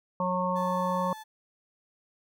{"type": "harmonic tone", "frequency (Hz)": 182.2, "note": "F#3", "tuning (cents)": -26, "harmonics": [1, 3, 5, 6], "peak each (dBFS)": [-31, -31, -31, -31], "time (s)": [0.2, 1.13], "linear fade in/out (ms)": 2}
{"type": "tone", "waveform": "35% pulse", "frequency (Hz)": 870, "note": "A5", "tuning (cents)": -20, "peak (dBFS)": -40, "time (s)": [0.55, 1.24], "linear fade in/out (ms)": 20}
{"effects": []}